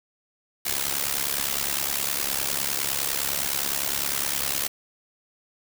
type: noise with amplitude modulation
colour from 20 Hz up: white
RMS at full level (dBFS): -23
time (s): 0.65-4.68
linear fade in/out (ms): 10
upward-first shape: sine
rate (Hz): 69.8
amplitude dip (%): 85
effects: none